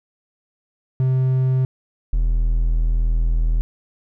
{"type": "tone pair in turn", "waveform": "triangle", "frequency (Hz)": [130, 40.77], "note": ["C3", "E1"], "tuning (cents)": [-11, -18], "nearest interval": "octave + minor sixth", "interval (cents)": 2007, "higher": "first", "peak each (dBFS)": -13, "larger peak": "neither", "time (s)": [[1, 1.65], [2.13, 3.61]], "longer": "second", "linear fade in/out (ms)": 0, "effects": []}